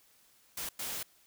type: noise bursts at uneven times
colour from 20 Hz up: white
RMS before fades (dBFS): -38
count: 2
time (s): 0.57-0.69 / 0.79-1.03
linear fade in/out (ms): 5
effects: white hiss -65 dBFS RMS until 1.26 s